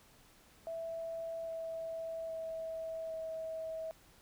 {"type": "tone with pitch steps", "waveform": "sine", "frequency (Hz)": [659.3, 654.4, 649.5, 644.6], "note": ["E5", "E5", "E5", "E5"], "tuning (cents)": [0, -13, -26, -39], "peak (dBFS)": -38, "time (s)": [0.67, 3.91], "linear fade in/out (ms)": 0, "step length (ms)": 810, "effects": ["pink hiss -63 dBFS RMS until 4.21 s"]}